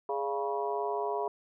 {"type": "harmonic tone with a mistuned harmonic", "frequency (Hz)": 138.59, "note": "C#3", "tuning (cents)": 0, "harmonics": [3, 4, 5, 6, 7, 8], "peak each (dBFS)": [-33, -41, -35, -45, -35, -45], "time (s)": [0.09, 1.28], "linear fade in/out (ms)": 2, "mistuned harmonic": 4, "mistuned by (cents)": 100, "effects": []}